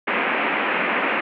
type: band-pass noise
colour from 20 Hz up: white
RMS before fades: -22 dBFS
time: 0.07-1.21 s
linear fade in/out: 10 ms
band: 190 to 2600 Hz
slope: 48 dB/octave
effects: none